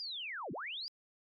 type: linear two-way sweep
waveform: sine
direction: down then up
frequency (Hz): 4978 to 124.2 to 4978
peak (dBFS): -39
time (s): 0-0.88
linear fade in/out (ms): 0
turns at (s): 0.52
effects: AAC 48 kbps